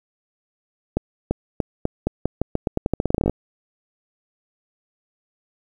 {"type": "accelerating click train", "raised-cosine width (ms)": 2, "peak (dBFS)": -6, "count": 22, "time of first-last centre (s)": [0.97, 3.296], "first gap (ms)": 340, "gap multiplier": 0.86, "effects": ["8-bit"]}